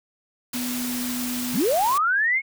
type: noise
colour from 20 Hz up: white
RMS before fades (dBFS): -31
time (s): 0.53-1.98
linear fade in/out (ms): 5
type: tone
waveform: sine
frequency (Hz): 246.9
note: B3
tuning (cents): 0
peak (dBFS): -27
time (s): 0.54-1.59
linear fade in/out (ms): 10
type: linear sweep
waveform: sine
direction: up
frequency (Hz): 121.9 to 2215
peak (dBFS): -18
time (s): 1.53-2.42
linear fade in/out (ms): 50
effects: none